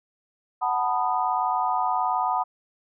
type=chord; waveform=sine; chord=B dominant seventh; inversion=second; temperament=just; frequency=740.8 / 889 / 987.8 / 1234.7 Hz; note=F#5 / A5 / B5 / D#6; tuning=+2 / +18 / 0 / -14 cents; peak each=-26 / -28 / -26 / -29 dBFS; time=0.61-2.44 s; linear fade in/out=20 ms; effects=none